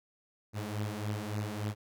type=beating tone pair; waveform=sawtooth; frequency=103.83 / 107.33 Hz; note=G#2 / A2; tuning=0 / -43 cents; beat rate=3.5 Hz; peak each=-32 / -34 dBFS; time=0.53-1.75 s; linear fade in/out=50 ms; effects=none